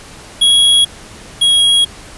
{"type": "tone pair in turn", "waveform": "square", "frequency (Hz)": [3322, 3301], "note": ["G#7", "G#7"], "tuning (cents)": [0, -11], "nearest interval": "unison", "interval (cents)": 11, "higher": "first", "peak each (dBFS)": [-7, -8], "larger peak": "first", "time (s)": [[0.41, 0.85], [1.41, 1.85]], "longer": "neither", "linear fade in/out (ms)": 10, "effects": ["pink hiss -35 dBFS RMS until 2.17 s", "resampled to 24000 Hz"]}